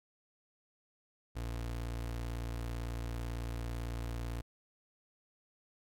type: tone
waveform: 30% pulse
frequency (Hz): 58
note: A#1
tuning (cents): -8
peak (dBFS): -34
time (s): 1.35-4.42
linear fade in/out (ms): 20
effects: AAC 64 kbps